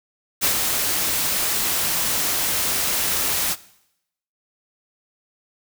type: noise with ADSR envelope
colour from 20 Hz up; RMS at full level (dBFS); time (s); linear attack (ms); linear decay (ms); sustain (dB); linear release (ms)
white; -18; 0.41-3.56; 31; 97; -4; 42
effects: noise-tail reverb RT60 0.8 s tail -19 dB re dry

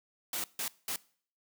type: noise bursts at uneven times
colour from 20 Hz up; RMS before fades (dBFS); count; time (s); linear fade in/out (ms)
white; -35; 3; 0.33-0.44 / 0.59-0.68 / 0.88-0.96; 2
effects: noise-tail reverb RT60 0.5 s tail -22 dB re dry + high-pass 150 Hz 12 dB/octave

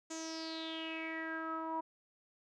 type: tone with low-pass filter sweep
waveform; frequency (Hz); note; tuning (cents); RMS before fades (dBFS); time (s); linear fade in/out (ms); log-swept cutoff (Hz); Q
sawtooth; 322.7; E4; -37; -41; 0.1-1.81; 10; 7000 to 930; 7.6
effects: none

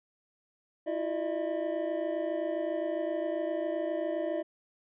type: tone cluster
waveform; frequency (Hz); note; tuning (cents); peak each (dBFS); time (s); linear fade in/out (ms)
triangle; 327.4 / 354.9 / 602 / 654; E4 / F4 / D5 / E5; -12 / +28 / +43 / -14; -33 / -37 / -31 / -35; 0.86-4.43; 20
effects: resampled to 8000 Hz

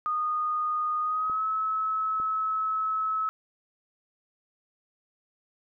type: tone with pitch glide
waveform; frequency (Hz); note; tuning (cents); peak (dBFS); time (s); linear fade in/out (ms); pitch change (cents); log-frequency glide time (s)
sine; 1232 to 1294; D#6 to E6; -17 to -32; -25; 0.06-3.29; 0; +85; 1.01-1.44
type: clicks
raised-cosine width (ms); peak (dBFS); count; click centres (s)
2; -32; 2; 1.298 / 2.2
effects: none

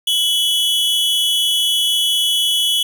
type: tone pair together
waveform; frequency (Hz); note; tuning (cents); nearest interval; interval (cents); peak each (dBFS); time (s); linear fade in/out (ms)
45% pulse; 2989 / 3355; F#7 / G#7; +17 / +17; major second; 200; -17; 0.07-2.83; 5
effects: none

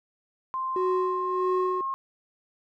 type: tone with pitch glide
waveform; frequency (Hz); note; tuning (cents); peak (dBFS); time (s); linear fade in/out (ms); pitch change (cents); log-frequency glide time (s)
sine; 1046.5 to 1074.7; C6 to C6; 0 to +46; -27; 0.54-1.94; 0; +46; 0.97-1.61
type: tone with tremolo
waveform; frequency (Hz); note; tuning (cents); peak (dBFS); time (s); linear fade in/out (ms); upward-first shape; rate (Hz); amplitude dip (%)
triangle; 370; F#4; 0; -21; 0.76-1.81; 2; sine; 1.6; 60
effects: none

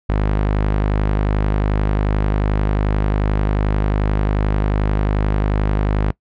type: tone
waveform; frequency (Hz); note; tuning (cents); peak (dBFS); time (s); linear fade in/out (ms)
sawtooth; 51.3; G#1; -21; -11; 0.09-6.11; 5
effects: noise-tail reverb RT60 0.1 s tail -23 dB re dry + low-pass 2000 Hz 12 dB/octave

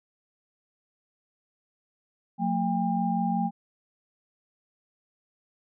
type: tone cluster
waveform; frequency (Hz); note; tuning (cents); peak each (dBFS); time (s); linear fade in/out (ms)
sine; 180.4 / 225.9 / 802; F#3 / A3 / G5; -44 / +46 / +39; -28; 2.38-3.51; 50
effects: none

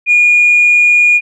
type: tone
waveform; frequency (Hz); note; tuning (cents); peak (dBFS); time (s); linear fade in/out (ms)
sine; 2436; D#7; -37; -4; 0.06-1.21; 50
effects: tanh soft clip ceiling -1 dBFS

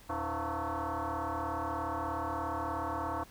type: tone with frequency modulation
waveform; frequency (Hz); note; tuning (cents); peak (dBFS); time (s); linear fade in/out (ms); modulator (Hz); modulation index
sine; 118.9; A#2; +35; -32; 0.09-3.24; 10; 201; 5.9
effects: added 50 Hz sine -61 dBFS peak until 3.3 s + pink hiss -57 dBFS RMS until 3.3 s

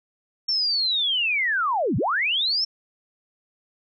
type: linear two-way sweep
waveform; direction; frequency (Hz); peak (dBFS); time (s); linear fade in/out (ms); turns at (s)
sine; down then up; 5480 to 90.2 to 5480; -20; 0.48-2.65; 10; 1.97
effects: none

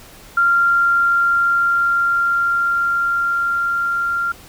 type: tone with level ramp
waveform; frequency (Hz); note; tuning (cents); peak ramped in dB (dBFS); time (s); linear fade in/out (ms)
sine; 1387; F6; -12; -11 to -17; 0.37-4.32; 5
effects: pink hiss -42 dBFS RMS until 4.48 s

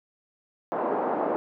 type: band-pass noise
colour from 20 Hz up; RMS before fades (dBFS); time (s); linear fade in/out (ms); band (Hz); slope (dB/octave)
white; -27; 0.72-1.36; 0; 250 to 930; 24
effects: none

